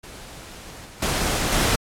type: noise with level steps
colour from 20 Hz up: pink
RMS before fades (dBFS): -40 / -43 / -23 / -20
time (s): 0.03-1.76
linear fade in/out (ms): 10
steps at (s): 0.85 / 1.02 / 1.52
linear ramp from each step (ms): 5
effects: low-pass 11000 Hz 12 dB/octave + AAC 64 kbps